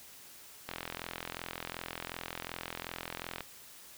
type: click train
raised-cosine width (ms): 0.3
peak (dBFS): -21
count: 117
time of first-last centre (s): 0.69-3.407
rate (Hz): 42.7
effects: white hiss -53 dBFS RMS until 3.97 s